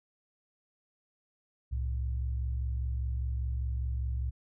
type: tone pair together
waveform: sine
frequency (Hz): 66 / 111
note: C2 / A2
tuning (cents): +16 / +16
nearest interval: major sixth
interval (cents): 900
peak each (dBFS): -30 / -38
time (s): 1.71-4.31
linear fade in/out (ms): 20
effects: none